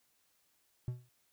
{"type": "tone with exponential decay", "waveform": "triangle", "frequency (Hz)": 123.47, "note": "B2", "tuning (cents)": 0, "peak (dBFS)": -29, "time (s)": [0.88, 1.09], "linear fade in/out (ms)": 0, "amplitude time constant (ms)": 45, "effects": ["white hiss -74 dBFS RMS until 1.32 s"]}